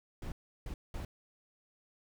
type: noise bursts at uneven times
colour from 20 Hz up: brown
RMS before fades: -40 dBFS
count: 3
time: 0.22-0.32 / 0.66-0.74 / 0.94-1.05 s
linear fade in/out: 2 ms
effects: none